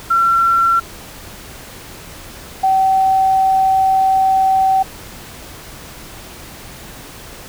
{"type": "tone pair in turn", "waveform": "sine", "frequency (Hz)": [1358, 766.1], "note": ["F6", "G5"], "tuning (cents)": [-49, -40], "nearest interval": "minor seventh", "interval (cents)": 991, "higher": "first", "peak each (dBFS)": -10, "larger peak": "neither", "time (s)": [[0.1, 0.8], [2.63, 4.83]], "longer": "second", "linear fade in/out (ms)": 10, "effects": ["pink hiss -35 dBFS RMS until 7.48 s"]}